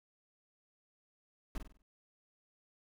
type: noise with echo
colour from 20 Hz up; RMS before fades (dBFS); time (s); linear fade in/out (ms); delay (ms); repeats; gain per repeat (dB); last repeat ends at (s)
brown; -37; 1.55-1.58; 2; 48; 5; -7; 1.82
effects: none